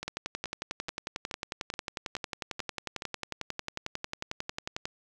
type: two click trains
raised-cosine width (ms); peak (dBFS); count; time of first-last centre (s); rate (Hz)
0.2; -19 / -16; 8 / 54; 0.03-3.021 / 0.08-4.855; 2.34 / 11.1
effects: none